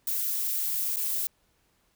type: noise with dropouts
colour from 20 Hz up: violet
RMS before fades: -29 dBFS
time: 0.07-1.27 s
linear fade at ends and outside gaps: 2 ms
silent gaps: 0.961-0.968 s
effects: pink hiss -69 dBFS RMS until 1.95 s